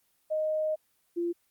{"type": "tone pair in turn", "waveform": "sine", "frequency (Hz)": [621, 344.1], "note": ["D#5", "F4"], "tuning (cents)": [-3, -26], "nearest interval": "minor seventh", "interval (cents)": 1023, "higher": "first", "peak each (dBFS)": [-26, -27], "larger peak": "first", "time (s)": [[0.3, 0.76], [1.16, 1.33]], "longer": "first", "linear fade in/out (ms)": 20, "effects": ["white hiss -71 dBFS RMS until 1.5 s", "Opus 24 kbps"]}